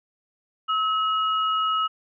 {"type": "tone pair together", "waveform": "sine", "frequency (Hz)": [1289, 2894], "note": ["E6", "F#7"], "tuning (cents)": [-39, -39], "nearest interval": "octave + major second", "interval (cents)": 1400, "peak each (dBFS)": [-21, -29], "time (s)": [0.68, 1.88], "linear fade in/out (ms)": 20, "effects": []}